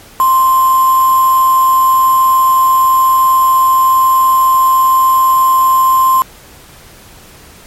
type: tone with quantisation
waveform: sine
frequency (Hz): 1046.5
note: C6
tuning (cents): 0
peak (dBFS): -6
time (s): 0.2-6.22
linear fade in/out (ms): 0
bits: 3
effects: pink hiss -38 dBFS RMS until 7.66 s + MP3 64 kbps